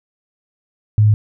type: tone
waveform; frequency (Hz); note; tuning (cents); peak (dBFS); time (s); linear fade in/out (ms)
sine; 106.3; G#2; +41; -8; 0.98-1.14; 0
effects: none